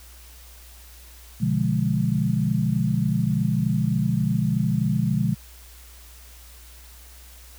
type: chord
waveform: sine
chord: B diminished seventh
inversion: none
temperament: equal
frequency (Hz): 123.47 / 146.83 / 174.61 / 207.7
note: B2 / D3 / F3 / Ab3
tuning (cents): 0 / 0 / 0 / 0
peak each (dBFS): -25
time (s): 1.4-5.35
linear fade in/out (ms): 20
effects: added 60 Hz sine -45 dBFS peak until 7.58 s + white hiss -49 dBFS RMS until 7.58 s